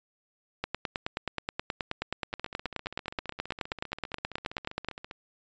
two click trains, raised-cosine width 0.3 ms, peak -24 / -14 dBFS, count 43 / 41, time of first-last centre 2.33-5.111 / 0.64-4.886 s, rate 15.1 / 9.42 Hz, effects resampled to 16000 Hz

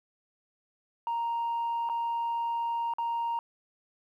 sine tone with dropouts, 932.3 Hz, A#5, in tune, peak -26 dBFS, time 1.07-3.39 s, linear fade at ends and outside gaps 1 ms, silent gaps 1.89-1.897 / 2.937-2.984 s, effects tanh soft clip ceiling -26 dBFS + 11-bit

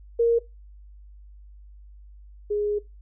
sine tone pair in turn, 466.2 / 415.3 Hz, A#4 / G#4, 0 / 0 cents, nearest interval major second, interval 200 cents, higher first, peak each -16 / -22 dBFS, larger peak first, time 0.19-0.39 / 2.5-2.79 s, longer second, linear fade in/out 10 ms, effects noise-tail reverb RT60 0.2 s tail -19 dB re dry + added 50 Hz sine -44 dBFS peak until 3.01 s

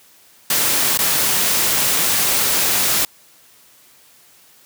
white noise with dropouts, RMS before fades -17 dBFS, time 0.5-3.05 s, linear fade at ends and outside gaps 2 ms, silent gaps 0.975-0.989 s, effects white hiss -50 dBFS RMS until 4.65 s + high-pass 80 Hz 12 dB/octave

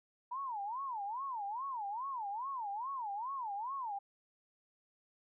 sine tone with vibrato, 939 Hz, A#5, 12 cents sharp, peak -37 dBFS, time 0.31-3.99 s, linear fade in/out 10 ms, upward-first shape sine, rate 2.4 Hz, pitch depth 290 cents each way, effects none

